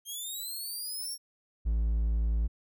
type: linear sweep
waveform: 10% pulse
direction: up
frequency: 3167 to 5588 Hz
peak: -29 dBFS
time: 0.05-1.18 s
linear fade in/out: 50 ms
type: tone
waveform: triangle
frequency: 55.5 Hz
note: A1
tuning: 16 cents sharp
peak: -23 dBFS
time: 1.65-2.48 s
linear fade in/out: 20 ms
effects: none